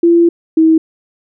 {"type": "tone pair in turn", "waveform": "sine", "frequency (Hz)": [340, 320.9], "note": ["F4", "E4"], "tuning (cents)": [-46, -46], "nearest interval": "minor second", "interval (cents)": 100, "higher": "first", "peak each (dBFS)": -5, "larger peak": "neither", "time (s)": [[0.03, 0.29], [0.57, 0.78]], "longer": "first", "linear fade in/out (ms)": 5, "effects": []}